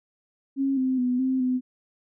sine tone with pitch steps, 272.2 / 259.7 / 249.1 / 261 / 253.7 Hz, C#4 / C4 / B3 / C4 / B3, -31 / -13 / +15 / -4 / +47 cents, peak -21 dBFS, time 0.56-1.61 s, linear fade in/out 50 ms, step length 210 ms, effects none

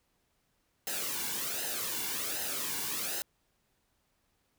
white noise with flanger, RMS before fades -35 dBFS, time 0.87-3.22 s, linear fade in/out 0 ms, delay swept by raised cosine 0.87 to 1.61 ms, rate 1.3 Hz, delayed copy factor -0.65, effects pink hiss -75 dBFS RMS until 4.58 s

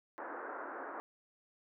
white band-pass noise, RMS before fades -44 dBFS, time 0.18-1 s, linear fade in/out 0 ms, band 270 to 1600 Hz, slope 48 dB/octave, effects none

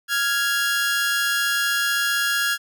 sawtooth tone pair together, 1396.9 / 1661.2 Hz, F6 / G#6, 0 / 0 cents, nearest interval minor third, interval 300 cents, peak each -20 / -18 dBFS, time 0.08-2.58 s, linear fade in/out 50 ms, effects none

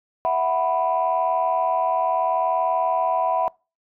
sine chord, E suspended second, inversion none, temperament equal, 659.3 / 740 / 987.8 Hz, E5 / F#5 / B5, 0 / 0 / 0 cents, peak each -22 dBFS, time 0.25-3.48 s, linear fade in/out 0 ms, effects noise-tail reverb RT60 0.3 s tail -25 dB re dry + tanh soft clip ceiling -11 dBFS

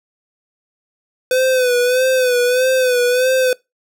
square tone with vibrato, 504 Hz, B4, 35 cents sharp, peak -13 dBFS, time 1.31-3.53 s, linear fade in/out 2 ms, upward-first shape sine, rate 1.6 Hz, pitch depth 58 cents each way, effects noise-tail reverb RT60 0.2 s tail -23 dB re dry

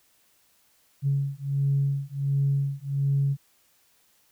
sine beating tone pair, 138.59 / 139.99 Hz, C#3 / C#3, 0 / +17 cents, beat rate 1.4 Hz, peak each -25 dBFS, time 1.02-3.37 s, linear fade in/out 50 ms, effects tanh soft clip ceiling -15 dBFS + white hiss -64 dBFS RMS until 4.31 s

